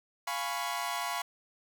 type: chord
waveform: sawtooth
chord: C# dominant seventh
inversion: first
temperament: equal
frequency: 698.5 / 830.6 / 987.8 / 1108.7 Hz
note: E#5 / G#5 / B5 / C#6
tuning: 0 / 0 / 0 / 0 cents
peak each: -34 / -36 / -33 / -34 dBFS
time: 0.27-1.22 s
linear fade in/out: 5 ms
effects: none